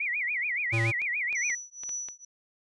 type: tone with vibrato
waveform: sine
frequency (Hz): 2171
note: C#7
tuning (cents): -37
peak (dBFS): -27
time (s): 0-1.55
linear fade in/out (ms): 5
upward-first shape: sine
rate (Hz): 7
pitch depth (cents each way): 230
type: tone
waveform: square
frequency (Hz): 113.7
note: A#2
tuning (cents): -43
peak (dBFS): -26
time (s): 0.72-0.92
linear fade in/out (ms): 20
type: clicks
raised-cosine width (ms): 0.2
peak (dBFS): -27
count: 6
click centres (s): 1.018 / 1.327 / 1.501 / 1.835 / 1.892 / 2.086
type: tone with tremolo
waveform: sine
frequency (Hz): 5920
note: F#8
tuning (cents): 0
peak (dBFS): -30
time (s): 1.35-2.25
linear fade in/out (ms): 5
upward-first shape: triangle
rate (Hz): 2.1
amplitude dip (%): 100
effects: resampled to 22050 Hz